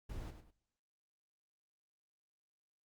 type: noise with echo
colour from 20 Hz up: brown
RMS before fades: -44 dBFS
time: 0.09-0.31 s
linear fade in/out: 10 ms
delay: 100 ms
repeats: 2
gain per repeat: -9 dB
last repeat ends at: 0.51 s
effects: noise-tail reverb RT60 0.8 s tail -22 dB re dry + Opus 48 kbps